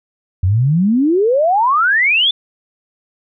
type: exponential sweep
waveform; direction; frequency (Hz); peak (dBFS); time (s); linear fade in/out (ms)
sine; up; 86.3 to 3554; -10; 0.43-2.31; 5
effects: none